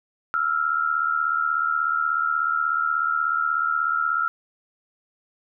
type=tone pair together; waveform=sine; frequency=1323.5 / 1400 Hz; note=E6 / F6; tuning=+7 / +4 cents; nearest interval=minor second; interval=97 cents; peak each=-23 dBFS; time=0.34-4.28 s; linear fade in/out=0 ms; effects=none